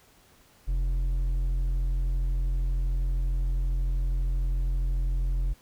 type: tone with hard clipping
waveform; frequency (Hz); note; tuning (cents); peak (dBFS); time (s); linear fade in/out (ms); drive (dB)
triangle; 43.65; F1; 0; -25; 0.67-5.54; 20; 8
effects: pink hiss -59 dBFS RMS until 5.61 s